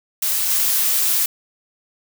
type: noise with level steps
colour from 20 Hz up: blue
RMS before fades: -20 / -18 dBFS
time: 0.22-1.26 s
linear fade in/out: 5 ms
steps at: 0.49 s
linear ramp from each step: 10 ms
effects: none